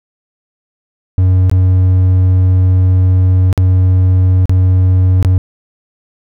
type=tone with dropouts; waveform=triangle; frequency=92.5 Hz; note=F#2; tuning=in tune; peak=-4 dBFS; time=1.18-5.38 s; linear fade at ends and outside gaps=0 ms; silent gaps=1.497-1.514 / 3.528-3.577 / 4.456-4.495 / 5.227-5.248 s; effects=none

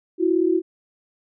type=tone pair together; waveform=sine; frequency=330.9 / 368 Hz; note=E4 / F#4; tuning=+7 / -9 cents; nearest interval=major second; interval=184 cents; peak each=-19 dBFS; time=0.18-0.62 s; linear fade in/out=50 ms; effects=none

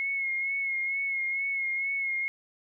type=tone with vibrato; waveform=sine; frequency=2172 Hz; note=C#7; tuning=36 cents flat; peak=-27 dBFS; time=0-2.28 s; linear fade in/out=0 ms; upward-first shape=sine; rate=2.2 Hz; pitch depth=33 cents each way; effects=none

